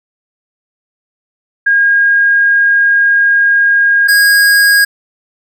sine / square tone pair in turn, 1626 / 1637.3 Hz, G#6 / G#6, -37 / -25 cents, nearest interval unison, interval 12 cents, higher second, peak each -6 dBFS, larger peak neither, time 1.66-4.08 / 4.08-4.85 s, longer first, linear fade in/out 10 ms, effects none

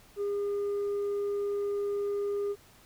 sine tone with tanh clipping, 405.9 Hz, G#4, 40 cents flat, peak -29 dBFS, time 0.16-2.56 s, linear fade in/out 50 ms, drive 2 dB, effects pink hiss -58 dBFS RMS until 2.85 s

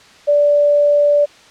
sine tone, 583 Hz, D5, 13 cents flat, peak -9 dBFS, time 0.27-1.26 s, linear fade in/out 20 ms, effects white hiss -44 dBFS RMS until 1.5 s + low-pass 5000 Hz 12 dB/octave

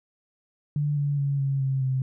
sine tone with pitch steps, 146.83 / 143.56 / 140.36 / 137.23 / 134.18 / 131.19 Hz, D3 / D3 / C#3 / C#3 / C3 / C3, 0 / -39 / +22 / -17 / +44 / +5 cents, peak -22 dBFS, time 0.76-2.02 s, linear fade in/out 2 ms, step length 210 ms, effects none

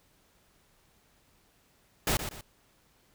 pink noise with echo, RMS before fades -27 dBFS, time 2.07-2.17 s, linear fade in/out 2 ms, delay 120 ms, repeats 2, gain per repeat -9 dB, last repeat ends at 2.41 s, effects pink hiss -66 dBFS RMS until 3.14 s

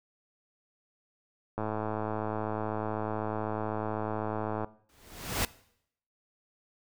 click train, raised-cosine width 1 ms, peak -19 dBFS, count 332, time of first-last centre 1.58-4.645 s, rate 108 Hz
pink noise with exponential growth, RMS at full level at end -26 dBFS, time 4.89-5.45 s, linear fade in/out 2 ms, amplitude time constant 120 ms
effects noise-tail reverb RT60 0.7 s tail -20 dB re dry

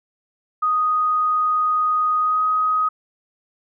sine tone with pitch glide, 1244.5 to 1257.5 Hz, D#6 to D#6, 0 to +18 cents, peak -16 dBFS, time 0.62-2.89 s, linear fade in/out 10 ms, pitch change +18 cents, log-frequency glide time 2.2-2.42 s, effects none

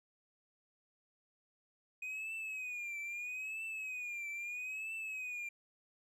triangle tone with vibrato, 2489 Hz, D#7, in tune, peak -38 dBFS, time 2.02-5.49 s, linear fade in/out 5 ms, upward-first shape triangle, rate 0.77 Hz, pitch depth 120 cents each way, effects none

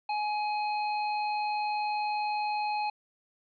square tone, 840 Hz, G#5, 19 cents sharp, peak -29 dBFS, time 0.09-2.9 s, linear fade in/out 5 ms, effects resampled to 11025 Hz + 11-bit

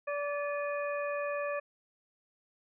harmonic tone with a mistuned harmonic, 578 Hz, D5, 28 cents flat, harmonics 1 / 2 / 3 / 4, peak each -33 / -39 / -41 / -43 dBFS, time 0.07-1.6 s, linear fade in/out 10 ms, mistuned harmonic 4, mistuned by +110 cents, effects none

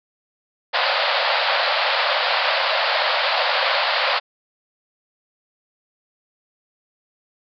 pink band-pass noise, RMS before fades -20 dBFS, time 0.73-4.2 s, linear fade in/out 20 ms, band 520 to 4800 Hz, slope 96 dB/octave, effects none

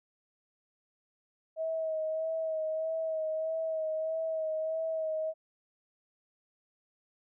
sine tone with vibrato, 638 Hz, D#5, 43 cents sharp, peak -30 dBFS, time 1.56-5.34 s, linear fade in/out 50 ms, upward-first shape sine, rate 1.6 Hz, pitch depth 25 cents each way, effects none

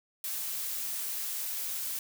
blue noise, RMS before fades -35 dBFS, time 0.24-1.99 s, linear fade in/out 2 ms, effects none

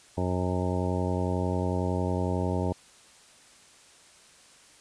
harmonic tone, 91 Hz, F#2, 28 cents flat, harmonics 1 / 2 / 3 / 4 / 5 / 6 / 7 / 9 / 10, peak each -29 / -32 / -34 / -35 / -36 / -37 / -37 / -39 / -39 dBFS, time 0.17-2.73 s, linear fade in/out 10 ms, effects white hiss -55 dBFS RMS until 4.8 s + resampled to 22050 Hz

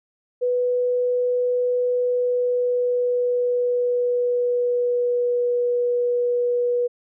sine tone with pitch glide, 493.9 to 486 Hz, B4 to B4, 0 to -28 cents, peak -18 dBFS, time 0.41-6.88 s, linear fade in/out 20 ms, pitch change -28 cents, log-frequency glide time 1.89-5.53 s, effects none

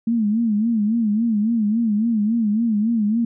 sine tone with vibrato, 220 Hz, A3, in tune, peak -16 dBFS, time 0.07-3.25 s, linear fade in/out 5 ms, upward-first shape sine, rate 3.6 Hz, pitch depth 120 cents each way, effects none

